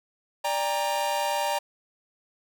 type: chord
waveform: 45% pulse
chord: G minor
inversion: second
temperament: equal with one note detuned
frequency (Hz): 587.3 / 802.8 / 932.3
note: D5 / G5 / Bb5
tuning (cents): 0 / +41 / 0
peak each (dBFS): -30 / -30 / -28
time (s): 0.44-1.59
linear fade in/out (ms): 10
effects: none